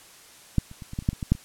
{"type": "clicks", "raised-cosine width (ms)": 5, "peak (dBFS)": [-7, -30, -26, -24, -16, -30, -9, -23, -17, -6, -27], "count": 11, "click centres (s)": [0.583, 0.714, 0.822, 0.934, 0.989, 1.024, 1.089, 1.131, 1.228, 1.32, 1.351], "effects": ["white hiss -50 dBFS RMS until 1.44 s", "low-pass 11000 Hz 12 dB/octave"]}